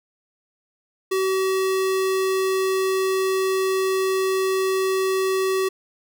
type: tone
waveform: square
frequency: 380.3 Hz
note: F#4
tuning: 48 cents sharp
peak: -20 dBFS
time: 1.11-5.69 s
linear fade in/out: 10 ms
effects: none